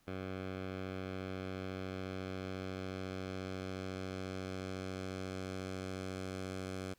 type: tone with low-pass filter sweep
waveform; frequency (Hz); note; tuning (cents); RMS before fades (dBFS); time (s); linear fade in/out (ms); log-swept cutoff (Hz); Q
10% pulse; 94.1; F#2; +30; -42; 0.07-6.94; 10; 2900 to 9000; 0.88
effects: pink hiss -71 dBFS RMS until 6.98 s